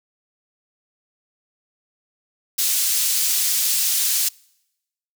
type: high-pass noise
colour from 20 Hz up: pink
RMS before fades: -20 dBFS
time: 2.58-4.29 s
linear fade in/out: 10 ms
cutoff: 5300 Hz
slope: 12 dB/octave
effects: noise-tail reverb RT60 0.9 s tail -26 dB re dry